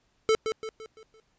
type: tone with echo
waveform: square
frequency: 440 Hz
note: A4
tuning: in tune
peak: -20 dBFS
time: 0.29-0.35 s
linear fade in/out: 0 ms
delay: 170 ms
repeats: 5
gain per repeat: -7 dB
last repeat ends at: 1.2 s
effects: pink hiss -70 dBFS RMS until 1.38 s + resampled to 16000 Hz